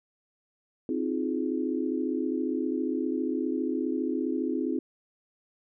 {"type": "chord", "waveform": "sine", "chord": "F minor seventh", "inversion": "second", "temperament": "just", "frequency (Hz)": [261.9, 314.3, 349.2, 419.1], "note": ["C4", "Eb4", "F4", "Ab4"], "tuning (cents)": [2, 18, 0, 16], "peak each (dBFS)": [-30, -31, -33, -35], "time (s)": [0.89, 4.79], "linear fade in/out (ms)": 2, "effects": []}